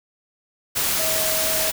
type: tone in noise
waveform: sine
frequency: 637 Hz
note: D#5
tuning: 41 cents sharp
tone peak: -27 dBFS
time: 0.98-1.71 s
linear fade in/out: 20 ms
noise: white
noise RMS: -22 dBFS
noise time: 0.75-1.72 s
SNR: -8 dB
effects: none